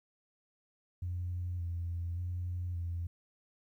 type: tone with vibrato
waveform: sine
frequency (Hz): 87.31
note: F2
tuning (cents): 0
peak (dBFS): -33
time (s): 1.02-3.07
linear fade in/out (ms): 5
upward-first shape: square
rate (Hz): 0.87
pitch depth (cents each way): 30
effects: tanh soft clip ceiling -29 dBFS + 12-bit